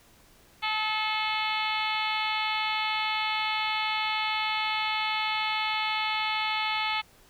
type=harmonic tone with a mistuned harmonic; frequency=433.6 Hz; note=A4; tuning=25 cents flat; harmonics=2 / 3 / 4 / 5 / 6 / 7 / 8 / 9 / 10; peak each=-31 / -34 / -41 / -32 / -35 / -36 / -36 / -43 / -40 dBFS; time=0.62-7.02 s; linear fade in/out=20 ms; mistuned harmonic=3; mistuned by=-18 cents; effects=pink hiss -58 dBFS RMS until 7.29 s